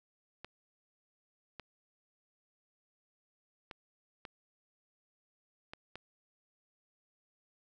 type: clicks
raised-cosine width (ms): 0.3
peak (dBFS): -28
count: 6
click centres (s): 0.446 / 1.597 / 3.712 / 4.252 / 5.735 / 5.956
effects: none